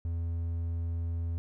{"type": "tone", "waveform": "triangle", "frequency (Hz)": 84, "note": "E2", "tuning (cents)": 33, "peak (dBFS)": -28, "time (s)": [0.05, 1.38], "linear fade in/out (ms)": 0, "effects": []}